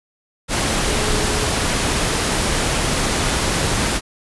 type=tone in noise; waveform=sine; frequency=422.6 Hz; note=G#4; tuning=30 cents sharp; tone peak=-27 dBFS; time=0.84-1.49 s; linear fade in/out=50 ms; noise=pink; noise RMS=-19 dBFS; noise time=0.48-4.01 s; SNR=-11 dB; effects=resampled to 24000 Hz